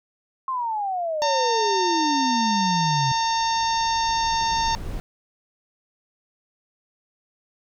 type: exponential sweep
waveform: sine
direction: down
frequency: 1072 to 130 Hz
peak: -23 dBFS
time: 0.48-3.12 s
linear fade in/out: 2 ms
type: harmonic tone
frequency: 910 Hz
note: A#5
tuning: 42 cents flat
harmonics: 1 / 2 / 3 / 4 / 5 / 6 / 7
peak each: -21 / -33 / -36 / -32 / -33 / -31 / -34 dBFS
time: 1.22-4.75 s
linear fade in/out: 0 ms
type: noise with exponential growth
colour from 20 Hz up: brown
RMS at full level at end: -30 dBFS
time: 1.45-5 s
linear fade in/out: 0 ms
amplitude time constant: 770 ms
effects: none